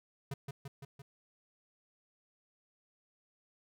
square tone with echo, 138.4 Hz, C#3, 2 cents flat, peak -37 dBFS, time 0.31-0.34 s, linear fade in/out 5 ms, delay 170 ms, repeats 4, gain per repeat -3 dB, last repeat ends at 1.02 s, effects none

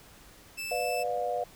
sawtooth tone, 2637 Hz, E7, in tune, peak -31 dBFS, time 0.57-1.04 s, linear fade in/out 20 ms
sine chord, B diminished, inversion none, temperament just, 493.9 / 592.7 / 711.2 Hz, B4 / D5 / F5, 0 / +16 / +31 cents, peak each -33 / -34 / -31 dBFS, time 0.71-1.44 s, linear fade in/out 5 ms
effects pink hiss -54 dBFS RMS until 1.55 s

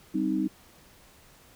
sine chord, C minor, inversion second, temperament equal, 196 / 261.6 / 311.1 Hz, G3 / C4 / Eb4, 0 / 0 / 0 cents, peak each -30 / -30 / -27 dBFS, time 0.14-0.48 s, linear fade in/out 10 ms, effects pink hiss -56 dBFS RMS until 1.55 s

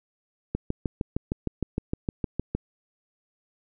click train, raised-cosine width 3 ms, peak -13 dBFS, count 14, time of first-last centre 0.55-2.55 s, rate 6.5 Hz, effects none

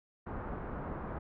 pink low-pass noise, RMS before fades -40 dBFS, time 0.26-1.19 s, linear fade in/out 10 ms, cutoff 1400 Hz, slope 24 dB/octave, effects none

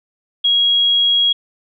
sine tone, 3300 Hz, G#7, 12 cents flat, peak -11 dBFS, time 0.44-1.33 s, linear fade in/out 10 ms, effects none

